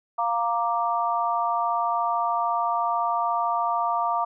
sine chord, Bb major, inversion second, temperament equal, 698.5 / 932.3 / 1174.7 Hz, F5 / Bb5 / D6, 0 / 0 / 0 cents, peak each -26 dBFS, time 0.18-4.25 s, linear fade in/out 10 ms, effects none

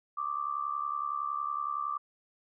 sine tone with amplitude modulation, 1174.7 Hz, D6, in tune, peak -27 dBFS, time 0.17-1.98 s, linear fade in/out 10 ms, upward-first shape sine, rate 70.8 Hz, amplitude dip 85%, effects none

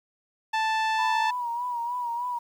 sawtooth tone, 880 Hz, A5, in tune, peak -19 dBFS, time 0.53-1.31 s, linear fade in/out 10 ms
sine tone with vibrato, 962 Hz, B5, 46 cents flat, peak -27 dBFS, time 0.98-2.39 s, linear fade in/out 10 ms, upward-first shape sine, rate 3.3 Hz, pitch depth 55 cents each way
effects low-pass 4000 Hz 12 dB/octave + 9-bit

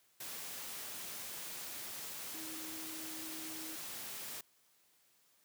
sine tone in noise, 317.7 Hz, D#4, 36 cents sharp, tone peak -49 dBFS, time 2.34-3.76 s, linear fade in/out 5 ms, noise white, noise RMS -45 dBFS, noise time 0.2-4.41 s, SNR -7 dB, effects white hiss -71 dBFS RMS until 5.44 s + high-pass 100 Hz 12 dB/octave

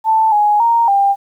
sine tone with pitch steps, 883 / 834 / 930 / 796 Hz, A5 / G#5 / A#5 / G5, +6 / +7 / -4 / +26 cents, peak -9 dBFS, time 0.04-1.16 s, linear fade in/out 50 ms, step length 280 ms, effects 8-bit

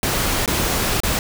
pink noise with dropouts, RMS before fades -20 dBFS, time 0.03-1.19 s, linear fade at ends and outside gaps 1 ms, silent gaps 0.46-0.477 / 1.003-1.034 s, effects none

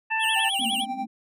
harmonic tone, 887 Hz, A5, 14 cents sharp, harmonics 1 / 2 / 3, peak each -27 / -27 / -27 dBFS, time 0.1-0.5 s, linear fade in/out 20 ms
square tone with vibrato, 3055 Hz, G7, 45 cents flat, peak -25 dBFS, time 0.19-0.86 s, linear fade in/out 50 ms, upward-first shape sine, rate 9.8 Hz, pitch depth 180 cents each way
triangle tone with tremolo, 784 Hz, G5, in tune, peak -24 dBFS, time 0.35-1.06 s, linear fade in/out 20 ms, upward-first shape sine, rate 11 Hz, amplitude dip 70%
white band-pass noise, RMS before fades -35 dBFS, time 0.59-1.07 s, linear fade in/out 5 ms, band 220 to 260 Hz, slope 96 dB/octave
effects resampled to 32000 Hz

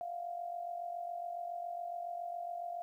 sine tone with amplitude modulation, 696 Hz, F5, 6 cents flat, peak -35 dBFS, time 0.01-2.82 s, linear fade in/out 0 ms, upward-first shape sine, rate 47.2 Hz, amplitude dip 65%, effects 12-bit

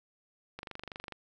click train, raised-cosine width 0.3 ms, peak -25 dBFS, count 14, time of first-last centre 0.59-1.123 s, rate 24.4 Hz, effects none

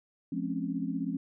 sine chord, Db major seventh, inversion first, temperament equal with one note detuned, 174.61 / 212 / 261.6 / 277.2 Hz, F3 / Ab3 / C4 / Db4, 0 / +36 / 0 / 0 cents, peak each -36 / -37 / -35 / -35 dBFS, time 0.32-1.17 s, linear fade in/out 5 ms, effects none

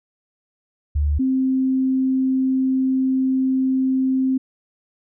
sine tone pair in turn, 73.42 / 262.2 Hz, D2 / C4, 0 / +4 cents, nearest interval octave + minor seventh, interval 2204 cents, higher second, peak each -16 dBFS, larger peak neither, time 0.95-1.19 / 1.19-4.38 s, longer second, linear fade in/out 10 ms, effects none

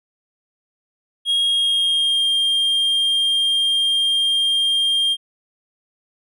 triangle tone with pitch glide, 3272 to 3205 Hz, G#7 to G7, -26 to +38 cents, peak -14 dBFS, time 1.25-5.17 s, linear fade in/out 50 ms, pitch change -36 cents, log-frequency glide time 1.42-2.29 s, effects none

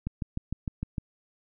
click train, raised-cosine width 5 ms, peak -18 dBFS, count 7, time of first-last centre 0.07-0.982 s, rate 6.58 Hz, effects none

